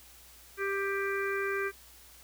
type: harmonic tone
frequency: 394.5 Hz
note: G4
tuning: 11 cents sharp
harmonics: 1 / 3 / 4 / 5 / 6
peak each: -32 / -38 / -35 / -40 / -40 dBFS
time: 0.57-1.72 s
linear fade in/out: 50 ms
effects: added 60 Hz sine -60 dBFS peak until 2.23 s + white hiss -55 dBFS RMS until 2.23 s